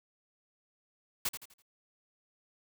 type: noise with echo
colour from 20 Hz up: white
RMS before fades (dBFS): -32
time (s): 1.25-1.29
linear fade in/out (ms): 5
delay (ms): 83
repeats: 4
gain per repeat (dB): -9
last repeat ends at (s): 1.622
effects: none